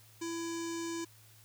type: tone with low-pass filter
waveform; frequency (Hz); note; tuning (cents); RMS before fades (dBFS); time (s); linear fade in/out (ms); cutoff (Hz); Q
square; 333.9; E4; +22; -38; 0.21-1.05; 10; 7000; 3.8
effects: added 109 Hz sine -60 dBFS peak until 1.44 s + white hiss -61 dBFS RMS until 1.44 s